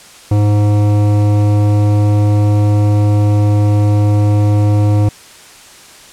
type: tone with hard clipping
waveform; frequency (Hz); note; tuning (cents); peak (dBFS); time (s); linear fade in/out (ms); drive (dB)
sine; 103.83; G#2; 0; -10; 0.31-5.09; 5; 14
effects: white hiss -38 dBFS RMS until 6.12 s + low-pass 9000 Hz 12 dB/octave